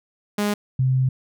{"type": "tone pair in turn", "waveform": ["sawtooth", "sine"], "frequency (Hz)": [206.6, 130.15], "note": ["G#3", "C3"], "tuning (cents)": [-9, -9], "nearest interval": "minor sixth", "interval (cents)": 800, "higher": "first", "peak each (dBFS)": -16, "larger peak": "neither", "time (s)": [[0.38, 0.54], [0.79, 1.09]], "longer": "second", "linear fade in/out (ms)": 5, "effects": []}